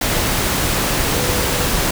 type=tone in noise; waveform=sine; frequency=493.9 Hz; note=B4; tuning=in tune; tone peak=-26 dBFS; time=1.14-1.65 s; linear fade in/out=5 ms; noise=pink; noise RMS=-18 dBFS; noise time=0.01-1.91 s; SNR=-11 dB; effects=none